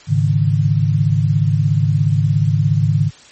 sine chord, Ab suspended fourth, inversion none, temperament equal with one note detuned, 104.61 / 138.59 / 155.56 Hz, Ab2 / Db3 / Eb3, +13 / 0 / 0 cents, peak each -16 dBFS, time 0.07-3.11 s, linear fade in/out 50 ms, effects white hiss -43 dBFS RMS until 3.31 s + MP3 32 kbps

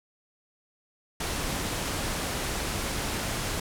pink low-pass noise, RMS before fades -31 dBFS, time 1.2-3.6 s, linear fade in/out 5 ms, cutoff 12000 Hz, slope 24 dB/octave, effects none

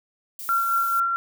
violet noise, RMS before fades -35 dBFS, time 0.39-1 s, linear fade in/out 2 ms
sine tone with tremolo, 1369 Hz, F6, 35 cents flat, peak -18 dBFS, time 0.49-1.16 s, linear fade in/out 0 ms, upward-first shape sine, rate 4.5 Hz, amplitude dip 35%
effects none

